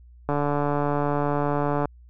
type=click train; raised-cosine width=1 ms; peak=-11 dBFS; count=228; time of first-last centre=0.29-1.856 s; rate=145 Hz; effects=added 60 Hz sine -46 dBFS peak until 2.09 s